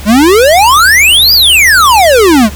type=exponential two-way sweep; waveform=square; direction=up then down; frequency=196 to 4978 to 196 Hz; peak=-3 dBFS; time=0.05-2.5 s; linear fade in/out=50 ms; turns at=1.33 s; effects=added 71 Hz sine -22 dBFS peak until 2.55 s + pink hiss -28 dBFS RMS until 2.55 s